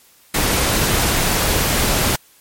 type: noise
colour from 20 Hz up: pink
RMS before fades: -17 dBFS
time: 0.34-2.16 s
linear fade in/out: 5 ms
effects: white hiss -51 dBFS RMS until 2.4 s + MP3 64 kbps